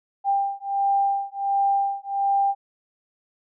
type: beating tone pair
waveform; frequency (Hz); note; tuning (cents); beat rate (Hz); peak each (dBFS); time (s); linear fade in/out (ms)
sine; 793 / 794.4; G5 / G5; +20 / +23; 1.4; -23; 0.24-2.55; 50
effects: none